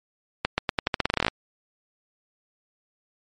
accelerating click train, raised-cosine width 0.3 ms, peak -5 dBFS, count 16, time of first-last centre 0.45-1.282 s, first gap 130 ms, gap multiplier 0.86, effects MP3 48 kbps

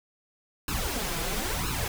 pink noise with flanger, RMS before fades -30 dBFS, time 0.68-1.88 s, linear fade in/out 2 ms, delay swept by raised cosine 0.74 to 6.04 ms, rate 1 Hz, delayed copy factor +1, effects none

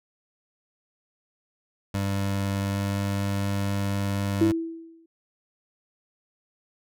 25% pulse tone with pitch glide, 98.8 to 99.54 Hz, G2 to G2, +14 to +27 cents, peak -21 dBFS, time 1.94-4.52 s, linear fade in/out 5 ms, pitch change +13 cents, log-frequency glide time 2.58-2.83 s
sine tone with exponential decay, 329.1 Hz, E4, 3 cents flat, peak -15 dBFS, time 4.41-5.06 s, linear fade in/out 5 ms, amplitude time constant 140 ms
effects none

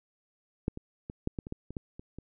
clicks, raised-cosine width 3 ms, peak -15 / -26 / -25 / -16 / -21 / -28 / -22 / -28 / -22 / -30 / -29 dBFS, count 11, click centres 0.681 / 0.774 / 1.099 / 1.274 / 1.388 / 1.469 / 1.524 / 1.706 / 1.768 / 1.995 / 2.186 s, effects none

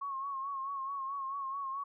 sine tone with vibrato, 1094 Hz, C#6, 23 cents flat, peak -35 dBFS, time 0.01-1.84 s, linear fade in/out 10 ms, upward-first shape sine, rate 4.6 Hz, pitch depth 51 cents each way, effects none

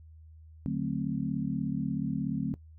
sine chord, D dominant seventh, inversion none, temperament just, 146.83 / 183.54 / 220.2 / 264.3 Hz, D3 / F#3 / A3 / C4, 0 / -14 / +2 / +18 cents, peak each -34 dBFS, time 0.66-2.54 s, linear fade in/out 0 ms, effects noise-tail reverb RT60 0.1 s tail -19 dB re dry + added 79 Hz sine -49 dBFS peak until 2.78 s

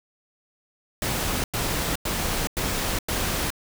pink noise bursts, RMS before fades -26 dBFS, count 5, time 1.02-3.504 s, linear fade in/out 2 ms, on 420 ms, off 96 ms, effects none

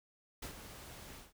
pink noise with ADSR envelope, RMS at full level -43 dBFS, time 0.42-1.33 s, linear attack 8 ms, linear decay 97 ms, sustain -8 dB, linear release 170 ms, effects none

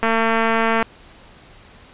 click train, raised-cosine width 0.5 ms, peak -4 dBFS, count 181, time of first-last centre 0.03-0.826 s, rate 226 Hz, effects pink hiss -46 dBFS RMS until 1.93 s + resampled to 8000 Hz

